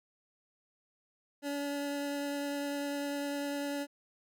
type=tone with vibrato; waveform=25% pulse; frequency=285.2 Hz; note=C#4; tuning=49 cents sharp; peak=-30 dBFS; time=1.42-3.87 s; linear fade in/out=50 ms; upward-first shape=triangle; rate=10 Hz; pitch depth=11 cents each way; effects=none